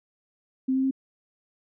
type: tone with pitch steps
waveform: sine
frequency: 261.6 / 264.2 / 266.8 Hz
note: C4 / C4 / C4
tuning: 0 / +17 / +34 cents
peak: -21 dBFS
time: 0.68-0.911 s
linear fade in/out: 10 ms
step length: 77 ms
effects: none